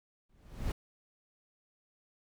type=noise with exponential growth; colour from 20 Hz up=brown; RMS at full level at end=-30 dBFS; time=0.29-0.72 s; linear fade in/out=5 ms; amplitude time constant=92 ms; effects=none